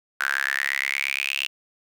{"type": "tone with high-pass filter sweep", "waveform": "sawtooth", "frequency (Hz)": 68.5, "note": "C#2", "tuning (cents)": -20, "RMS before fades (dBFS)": -26, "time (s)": [0.2, 1.47], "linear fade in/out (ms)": 0, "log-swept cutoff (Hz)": [1500, 2800], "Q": 9.4, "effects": []}